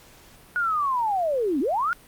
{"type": "linear two-way sweep", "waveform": "sine", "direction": "down then up", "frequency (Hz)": [1468, 248.5, 1468], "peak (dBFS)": -21, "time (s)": [0.56, 1.93], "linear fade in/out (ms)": 0, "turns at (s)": 1.6, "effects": ["pink hiss -51 dBFS RMS until 2.07 s", "Opus 48 kbps"]}